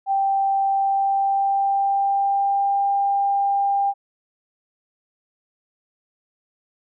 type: tone with pitch glide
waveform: sine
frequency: 784 to 797.2 Hz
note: G5 to G5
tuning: 0 to +29 cents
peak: -17 dBFS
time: 0.06-3.94 s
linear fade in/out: 50 ms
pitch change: +29 cents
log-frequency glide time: 0.67-2.86 s
effects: none